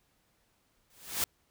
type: noise with exponential growth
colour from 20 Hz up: white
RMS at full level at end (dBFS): -27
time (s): 0.9-1.24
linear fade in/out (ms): 2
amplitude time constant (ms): 73
effects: pink hiss -72 dBFS RMS until 1.5 s